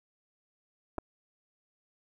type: clicks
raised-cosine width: 1 ms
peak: -21 dBFS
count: 2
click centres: 0.982 / 0.985 s
effects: 10-bit